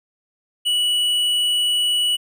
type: tone with tanh clipping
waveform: sine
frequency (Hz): 2943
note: F#7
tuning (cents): -10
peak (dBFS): -18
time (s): 0.65-2.17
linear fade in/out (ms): 20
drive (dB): 10
effects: none